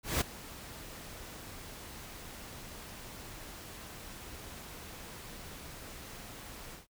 pink noise with ADSR envelope, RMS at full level -29 dBFS, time 0.03-6.87 s, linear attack 180 ms, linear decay 12 ms, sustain -18 dB, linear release 140 ms, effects noise-tail reverb RT60 0.1 s tail -24 dB re dry

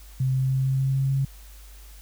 sine tone with pitch steps, 130.81 / 131.64 / 132.48 / 133.33 / 134.18 / 135.03 / 135.89 Hz, C3 / C3 / C3 / C3 / C3 / C#3 / C#3, 0 / +11 / +22 / +33 / +44 / -45 / -34 cents, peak -20 dBFS, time 0.2-1.25 s, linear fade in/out 5 ms, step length 150 ms, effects added 50 Hz sine -43 dBFS peak until 2.01 s + white hiss -52 dBFS RMS until 2.01 s

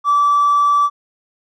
sine tone with hard clipping, 1158 Hz, D6, 25 cents flat, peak -11 dBFS, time 0.04-0.9 s, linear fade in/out 50 ms, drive 1 dB, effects none

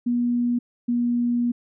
sine tone pair in turn, 241.3 / 240.2 Hz, B3 / B3, -40 / -48 cents, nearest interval unison, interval 8 cents, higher first, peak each -19 dBFS, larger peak neither, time 0.06-0.59 / 0.88-1.52 s, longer second, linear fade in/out 10 ms, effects none

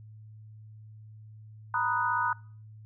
sine chord, B major seventh, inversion third, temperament equal, 932.3 / 987.8 / 1244.5 / 1480 Hz, A#5 / B5 / D#6 / F#6, 0 / 0 / 0 / 0 cents, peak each -31 dBFS, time 1.74-2.33 s, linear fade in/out 2 ms, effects noise-tail reverb RT60 0.5 s tail -25 dB re dry + added 108 Hz sine -46 dBFS peak until 2.85 s

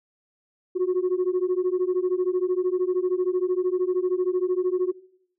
sine beating tone pair, 359.3 / 372.3 Hz, F4 / F#4, +49 / +11 cents, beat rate 13 Hz, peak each -22 / -22 dBFS, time 0.75-4.92 s, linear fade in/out 20 ms, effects noise-tail reverb RT60 0.7 s tail -23 dB re dry + tanh soft clip ceiling -17 dBFS

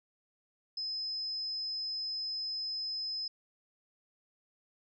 sine tone, 5100 Hz, D#8, 42 cents sharp, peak -34 dBFS, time 0.77-3.28 s, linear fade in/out 5 ms, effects none

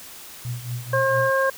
sine tone with tremolo, 121.6 Hz, B2, 26 cents flat, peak -24 dBFS, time 0.45-1.3 s, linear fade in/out 0 ms, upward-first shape triangle, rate 4.4 Hz, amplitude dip 85%
harmonic tone, 536 Hz, C5, 42 cents sharp, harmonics 1 / 2 / 3, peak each -20 / -24 / -23 dBFS, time 0.93-1.5 s, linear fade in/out 5 ms
effects white hiss -41 dBFS RMS until 1.57 s

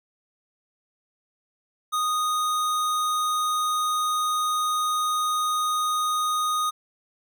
square tone, 1240 Hz, D#6, 6 cents flat, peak -23 dBFS, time 1.92-6.71 s, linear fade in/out 20 ms, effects none

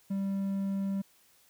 triangle tone, 195.8 Hz, G3, 2 cents flat, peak -27 dBFS, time 0.1-1.02 s, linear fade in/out 10 ms, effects white hiss -64 dBFS RMS until 1.49 s

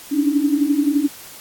sine tone cluster, 281.3 / 292.9 / 316.3 Hz, C#4 / D4 / D#4, +26 / -5 / +29 cents, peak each -18 / -18 / -24 dBFS, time 0.11-1.08 s, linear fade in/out 20 ms, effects white hiss -39 dBFS RMS until 1.4 s + AAC 64 kbps

